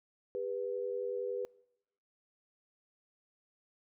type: tone pair together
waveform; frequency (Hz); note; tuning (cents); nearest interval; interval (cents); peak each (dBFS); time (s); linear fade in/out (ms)
sine; 400.7 / 491.7; G4 / B4; +38 / -8; major third; 354; -38 / -36; 0.35-1.45; 0
effects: noise-tail reverb RT60 0.9 s tail -26 dB re dry